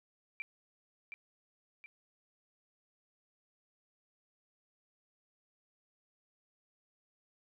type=tone with echo; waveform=sine; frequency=2349 Hz; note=D7; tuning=in tune; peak=-37 dBFS; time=0.4-0.42 s; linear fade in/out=0 ms; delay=720 ms; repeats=2; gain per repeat=-6 dB; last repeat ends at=1.86 s; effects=none